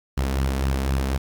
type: tone with flanger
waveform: sawtooth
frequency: 67.1 Hz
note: C2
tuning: 44 cents sharp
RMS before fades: -23 dBFS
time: 0.17-1.18 s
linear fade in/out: 10 ms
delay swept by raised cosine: 0.66 to 4.66 ms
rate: 3.9 Hz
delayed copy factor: +0.5
effects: 9-bit